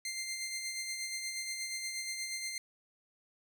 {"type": "tone with tremolo", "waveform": "15% pulse", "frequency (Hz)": 2093, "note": "C7", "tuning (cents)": 0, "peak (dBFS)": -29, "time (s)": [0.05, 2.58], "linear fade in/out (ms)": 2, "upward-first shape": "sine", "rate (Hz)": 8.4, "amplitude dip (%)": 40, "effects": []}